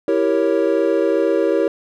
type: chord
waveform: triangle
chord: E diminished seventh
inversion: none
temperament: equal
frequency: 329.6 / 392 / 466.2 / 554.4 Hz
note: E4 / G4 / Bb4 / Db5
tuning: 0 / 0 / 0 / 0 cents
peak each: -18 dBFS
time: 0.08-1.68 s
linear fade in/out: 2 ms
effects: none